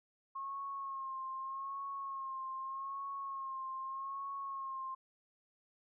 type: tone with vibrato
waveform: sine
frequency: 1080 Hz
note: C#6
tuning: 45 cents flat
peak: -39 dBFS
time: 0.35-4.95 s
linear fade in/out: 10 ms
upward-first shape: sine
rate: 0.82 Hz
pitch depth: 39 cents each way
effects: none